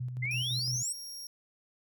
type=tone with tremolo; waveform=sine; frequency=125.1 Hz; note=B2; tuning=23 cents sharp; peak=-32 dBFS; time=0-0.83 s; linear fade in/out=10 ms; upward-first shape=square; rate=5.9 Hz; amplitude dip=40%
type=exponential sweep; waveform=sine; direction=up; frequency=2024 to 8510 Hz; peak=-31 dBFS; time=0.22-0.93 s; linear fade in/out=10 ms
type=tone; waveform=sawtooth; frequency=5588 Hz; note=F8; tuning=in tune; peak=-38 dBFS; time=0.31-1.27 s; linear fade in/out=2 ms
effects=none